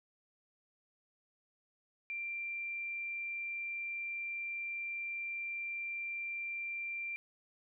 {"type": "tone", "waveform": "sine", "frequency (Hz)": 2365, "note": "D7", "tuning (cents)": 12, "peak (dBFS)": -37, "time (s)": [2.1, 7.16], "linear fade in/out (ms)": 0, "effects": []}